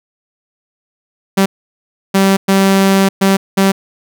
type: tone bursts at uneven times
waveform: sawtooth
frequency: 194.1 Hz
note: G3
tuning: 17 cents flat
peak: -4 dBFS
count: 5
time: 1.37-1.46 / 2.14-2.37 / 2.48-3.09 / 3.21-3.37 / 3.57-3.72 s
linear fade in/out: 10 ms
effects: none